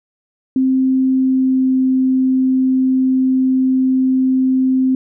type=tone with pitch glide; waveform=sine; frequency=261.8 to 260.3 Hz; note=C4 to C4; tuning=+1 to -9 cents; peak=-11 dBFS; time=0.56-4.95 s; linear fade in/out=2 ms; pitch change=-10 cents; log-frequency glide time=1.14-1.76 s; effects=none